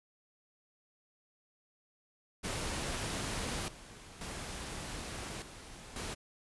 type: noise with level steps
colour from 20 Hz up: pink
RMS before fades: -37 / -52 / -42 / -50 / -40 dBFS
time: 2.43-6.15 s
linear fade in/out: 20 ms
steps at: 3.68 / 4.21 / 5.42 / 5.96 s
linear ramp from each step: 2 ms
effects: resampled to 24000 Hz